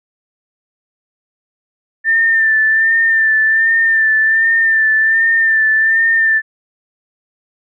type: tone with vibrato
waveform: sine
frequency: 1787 Hz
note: A6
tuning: 26 cents sharp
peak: -9 dBFS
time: 2.04-6.42 s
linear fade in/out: 50 ms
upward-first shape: sine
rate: 1.3 Hz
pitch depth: 32 cents each way
effects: none